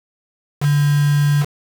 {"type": "tone with quantisation", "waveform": "sine", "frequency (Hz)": 145.2, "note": "D3", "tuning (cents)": -19, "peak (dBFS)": -12, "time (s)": [0.6, 1.46], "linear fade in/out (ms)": 50, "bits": 4, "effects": []}